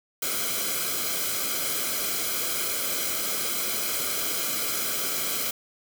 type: noise with comb filter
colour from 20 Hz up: white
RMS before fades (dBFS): -28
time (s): 0.22-5.51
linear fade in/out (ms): 5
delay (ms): 1.1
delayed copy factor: -0.75
effects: none